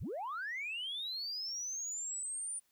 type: linear sweep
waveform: sine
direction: up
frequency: 32.65 to 9397 Hz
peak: -36 dBFS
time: 0-2.6 s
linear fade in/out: 20 ms
effects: tanh soft clip ceiling -34 dBFS + white hiss -75 dBFS RMS until 2.71 s